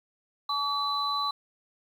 sine tone cluster, 855 / 1144 / 3999 Hz, A5 / D6 / B7, -50 / -46 / +21 cents, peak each -36 / -28 / -31 dBFS, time 0.49-1.31 s, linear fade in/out 5 ms, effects 9-bit

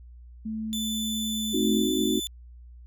sine tone with pitch glide, 219.2 to 217.6 Hz, A3 to A3, -6 to -19 cents, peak -29 dBFS, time 0.45-2.04 s, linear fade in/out 10 ms, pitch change -13 cents, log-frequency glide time 1.26-1.46 s
sawtooth tone, 3509 Hz, A7, 5 cents flat, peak -27 dBFS, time 0.73-2.27 s, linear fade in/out 0 ms
sine chord, A diminished seventh, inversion none, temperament equal, 220 / 261.6 / 311.1 / 370 Hz, A3 / C4 / Eb4 / Gb4, 0 / 0 / 0 / 0 cents, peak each -28 dBFS, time 1.53-2.2 s, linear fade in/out 10 ms
effects added 60 Hz sine -44 dBFS peak until 2.86 s

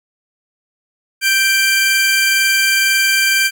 sawtooth tone pair together, 1568 / 2363 Hz, G6 / D7, 0 / +10 cents, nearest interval perfect fifth, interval 710 cents, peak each -11 dBFS, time 1.21-3.51 s, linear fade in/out 50 ms, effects none

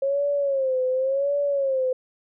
sine tone with vibrato, 541 Hz, C#5, 42 cents flat, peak -20 dBFS, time 0.02-1.93 s, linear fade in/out 5 ms, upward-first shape sine, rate 0.91 Hz, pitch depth 100 cents each way, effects none

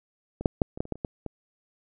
clicks, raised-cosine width 2 ms, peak -21 / -6 / -7 / -24 / -12 / -29 / -15 / -30 / -16 / -20 dBFS, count 10, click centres 0.41 / 0.458 / 0.618 / 0.775 / 0.805 / 0.854 / 0.923 / 0.956 / 1.048 / 1.263 s, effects none

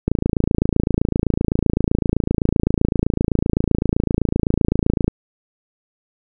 click train, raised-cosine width 3 ms, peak -3 dBFS, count 140, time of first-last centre 0.08-5.08 s, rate 27.8 Hz, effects none

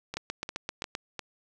two click trains, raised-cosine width 0.2 ms, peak -15 / -18 dBFS, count 7 / 4, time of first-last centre 0.17-0.951 / 0.14-1.193 s, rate 7.68 / 2.85 Hz, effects none

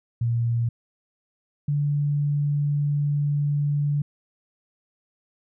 sine tone pair in turn, 117.6 / 145.23 Hz, A#2 / D3, +16 / -19 cents, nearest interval major third, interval 365 cents, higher second, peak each -20 dBFS, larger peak neither, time 0.21-0.69 / 1.68-4.02 s, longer second, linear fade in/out 5 ms, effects none

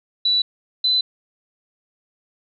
sine tone pair in turn, 3951 / 4018 Hz, B7 / B7, 0 / +29 cents, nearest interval unison, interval 29 cents, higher second, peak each -15 dBFS, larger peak neither, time 0.25-0.42 / 0.84-1.01 s, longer neither, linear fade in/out 5 ms, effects none

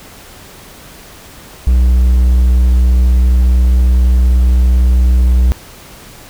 triangle tone, 62 Hz, B1, 7 cents sharp, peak -4 dBFS, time 1.67-5.52 s, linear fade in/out 0 ms, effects pink hiss -36 dBFS RMS until 6.29 s

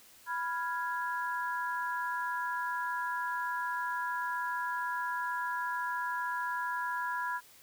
sine chord, F diminished, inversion second, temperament equal, 987.8 / 1396.9 / 1661.2 Hz, Cb6 / F6 / Ab6, 0 / 0 / 0 cents, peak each -34 / -39 / -37 dBFS, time 0.26-7.41 s, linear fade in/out 50 ms, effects white hiss -58 dBFS RMS until 7.62 s

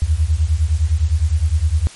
sine beating tone pair, 73.42 / 83.22 Hz, D2 / E2, 0 / +17 cents, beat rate 9.8 Hz, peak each -16 dBFS, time 0.02-1.87 s, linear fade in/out 0 ms, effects white hiss -39 dBFS RMS until 1.95 s + MP3 48 kbps

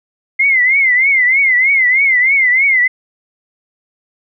sine tone with vibrato, 2092 Hz, C7, 1 cent flat, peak -8 dBFS, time 0.39-2.88 s, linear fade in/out 10 ms, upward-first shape triangle, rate 3.2 Hz, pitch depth 140 cents each way, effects none

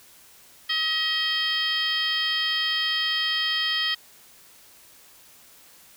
harmonic tone, 635 Hz, D#5, 35 cents sharp, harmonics 2 / 3 / 4 / 5 / 6 / 7 / 8, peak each -36 / -28 / -37 / -25 / -37 / -33 / -32 dBFS, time 0.69-3.95 s, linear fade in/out 10 ms, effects white hiss -52 dBFS RMS until 5.96 s

